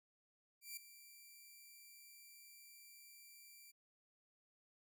5% pulse tone with ADSR envelope, 2349 Hz, D7, in tune, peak -35 dBFS, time 0.61-3.72 s, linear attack 160 ms, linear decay 4 ms, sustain -14 dB, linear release 19 ms, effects none

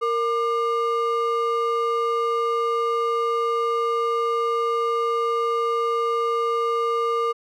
triangle ring-modulated tone, 830.6 Hz, G#5, in tune, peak -15 dBFS, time 0.01-7.33 s, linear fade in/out 20 ms, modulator 367 Hz, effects none

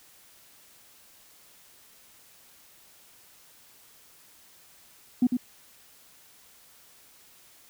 sine tone with echo, 247.8 Hz, B3, 6 cents sharp, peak -16 dBFS, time 5.22-5.27 s, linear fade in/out 5 ms, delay 100 ms, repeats 1, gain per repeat -6 dB, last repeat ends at 5.37 s, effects tanh soft clip ceiling -14 dBFS + white hiss -56 dBFS RMS until 7.69 s

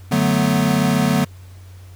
square chord, B minor seventh, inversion first, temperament equal, 146.83 / 185 / 220 / 246.9 Hz, D3 / F#3 / A3 / B3, 0 / 0 / 0 / 0 cents, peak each -21 dBFS, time 0.11-1.25 s, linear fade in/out 10 ms, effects added 92 Hz sine -37 dBFS peak until 1.95 s + pink hiss -51 dBFS RMS until 1.95 s

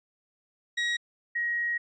30% pulse / sine tone pair in turn, 1900 / 1892.3 Hz, A#6 / A#6, +33 / +25 cents, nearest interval unison, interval 8 cents, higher first, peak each -23 / -26 dBFS, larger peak first, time 0.77-0.97 / 1.35-1.78 s, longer second, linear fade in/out 10 ms, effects resampled to 16000 Hz

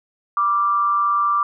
sine tone with amplitude modulation, 1174.7 Hz, D6, in tune, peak -13 dBFS, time 0.37-1.43 s, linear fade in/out 2 ms, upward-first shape sine, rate 196 Hz, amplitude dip 50%, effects none

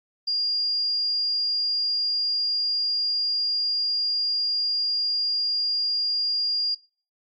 sine tone, 4818 Hz, D8, 43 cents sharp, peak -22 dBFS, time 0.27-6.75 s, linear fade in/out 10 ms, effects noise-tail reverb RT60 0.4 s tail -23 dB re dry + AAC 32 kbps

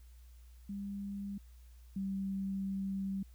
sine tone pair in turn, 200 / 194.08 Hz, G3 / G3, +35 / -17 cents, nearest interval minor second, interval 52 cents, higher first, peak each -38 / -34 dBFS, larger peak second, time 0.69-1.38 / 1.96-3.23 s, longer second, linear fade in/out 5 ms, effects added 60 Hz sine -53 dBFS peak until 3.34 s + white hiss -70 dBFS RMS until 3.34 s

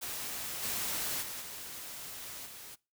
white noise with level steps, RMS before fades -39 / -35 / -41 / -44 / -48 dBFS, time 0.01-2.76 s, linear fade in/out 20 ms, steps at 0.62 / 1.21 / 1.4 / 2.45 s, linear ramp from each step 20 ms, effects noise-tail reverb RT60 0.3 s tail -23 dB re dry

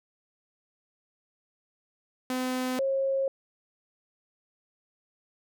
sawtooth / sine tone pair in turn, 255.1 / 540.5 Hz, C4 / C#5, -44 / -44 cents, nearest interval octave + minor second, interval 1300 cents, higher second, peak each -24 dBFS, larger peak neither, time 2.3-2.79 / 2.79-3.28 s, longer neither, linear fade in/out 2 ms, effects none

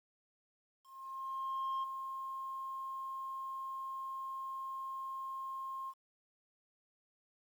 sine tone with ADSR envelope, 1066 Hz, C6, 32 cents sharp, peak -31 dBFS, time 0.83-5.94 s, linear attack 1000 ms, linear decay 16 ms, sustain -8 dB, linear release 56 ms, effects tanh soft clip ceiling -33 dBFS + 11-bit

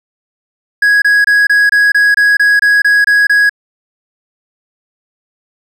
triangle tone bursts, 1661.2 Hz, G#6, in tune, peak -4 dBFS, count 12, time 0.82-3.495 s, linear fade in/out 5 ms, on 200 ms, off 25 ms, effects none

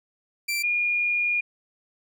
sawtooth / sine tone pair in turn, 2349 / 2428 Hz, D7 / D#7, 0 / -43 cents, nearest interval minor second, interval 57 cents, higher second, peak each -21 dBFS, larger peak neither, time 0.48-0.63 / 0.63-1.41 s, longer second, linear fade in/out 10 ms, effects none

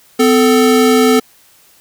square tone pair together, 253.8 / 440 Hz, B3 / A4, +47 / 0 cents, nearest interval minor seventh, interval 953 cents, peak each -11 dBFS, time 0.19-1.2 s, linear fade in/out 10 ms, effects white hiss -48 dBFS RMS until 1.8 s

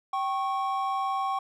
triangle tone pair together, 776 / 1097.4 Hz, G5 / C#6, -18 / -18 cents, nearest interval tritone, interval 600 cents, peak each -27 dBFS, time 0.13-1.39 s, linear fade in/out 5 ms, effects none

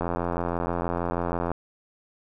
click train, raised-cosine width 1 ms, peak -13 dBFS, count 131, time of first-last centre 0.01-1.516 s, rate 86.3 Hz, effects none

